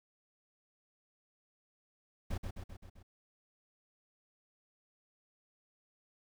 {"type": "noise with echo", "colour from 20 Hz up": "brown", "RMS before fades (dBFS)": -36, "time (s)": [2.3, 2.38], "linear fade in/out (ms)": 10, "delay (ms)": 130, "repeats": 5, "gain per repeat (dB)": -4, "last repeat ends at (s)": 3.03, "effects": []}